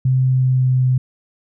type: tone with pitch glide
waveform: sine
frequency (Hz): 129.8 to 128.09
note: C3 to C3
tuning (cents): -13 to -36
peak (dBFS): -12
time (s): 0.05-0.98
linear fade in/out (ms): 5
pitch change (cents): -23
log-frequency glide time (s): 0.21-0.84
effects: none